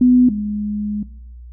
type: tone pair in turn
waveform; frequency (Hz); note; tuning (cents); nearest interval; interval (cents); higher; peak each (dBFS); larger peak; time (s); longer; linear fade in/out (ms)
sine; 249.6 / 208.4; B3 / G#3; +19 / +6; minor third; 313; first; -8 / -19; first; 0.01-0.29 / 0.29-1.03; second; 5
effects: noise-tail reverb RT60 0.7 s tail -18 dB re dry + added 60 Hz sine -34 dBFS peak until 1.52 s